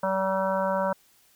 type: harmonic tone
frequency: 191.4 Hz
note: G3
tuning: 41 cents flat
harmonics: 1 / 3 / 4 / 5 / 6 / 7 / 8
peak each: -32 / -26 / -39 / -28 / -39 / -35 / -37 dBFS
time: 0.03-0.93 s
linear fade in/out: 5 ms
effects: white hiss -61 dBFS RMS until 1.35 s